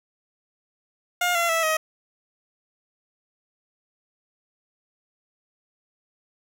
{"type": "tone with pitch steps", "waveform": "15% pulse", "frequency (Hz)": [710, 682.7, 656.4, 631.1], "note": ["F5", "F5", "E5", "D#5"], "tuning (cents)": [28, -40, -8, 24], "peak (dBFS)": -14, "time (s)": [1.21, 1.77], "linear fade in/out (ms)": 5, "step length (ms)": 140, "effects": ["8-bit"]}